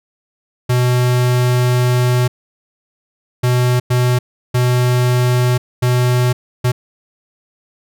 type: tone bursts at uneven times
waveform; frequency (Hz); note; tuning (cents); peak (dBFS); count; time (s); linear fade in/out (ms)
square; 124.2; B2; +10; -12; 6; 0.69-2.28 / 3.43-3.8 / 3.9-4.19 / 4.54-5.58 / 5.82-6.33 / 6.64-6.72; 10
effects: none